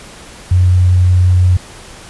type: tone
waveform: sine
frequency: 90.6 Hz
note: F#2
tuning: 36 cents flat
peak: -6 dBFS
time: 0.51-1.57 s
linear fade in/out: 5 ms
effects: pink hiss -35 dBFS RMS until 2.09 s + resampled to 24000 Hz